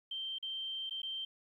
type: tone with dropouts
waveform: sine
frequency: 3136 Hz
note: G7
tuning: in tune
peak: -37 dBFS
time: 0.11-1.25 s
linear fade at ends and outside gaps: 5 ms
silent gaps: 0.385-0.426 / 0.896-0.908 / 1.019-1.03 s
effects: 12-bit